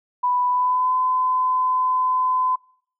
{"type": "tone with pitch glide", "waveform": "sine", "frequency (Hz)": [990, 1017.2], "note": ["B5", "C6"], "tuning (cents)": [4, -49], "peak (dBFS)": -17, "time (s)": [0.23, 2.56], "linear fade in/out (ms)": 10, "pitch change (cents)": 47, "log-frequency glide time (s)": [0.48, 0.94], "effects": ["noise-tail reverb RT60 0.6 s tail -26 dB re dry"]}